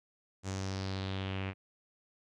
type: tone with low-pass filter sweep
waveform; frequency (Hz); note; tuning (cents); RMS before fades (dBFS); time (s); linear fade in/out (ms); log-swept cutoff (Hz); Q
sawtooth; 95.8; G2; -39; -37; 0.43-1.54; 50; 7300 to 2400; 3.3
effects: none